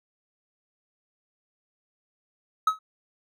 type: tone with exponential decay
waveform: triangle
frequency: 1280 Hz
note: D#6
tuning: 49 cents sharp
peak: -13 dBFS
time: 2.67-2.79 s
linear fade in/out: 5 ms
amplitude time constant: 26 ms
effects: none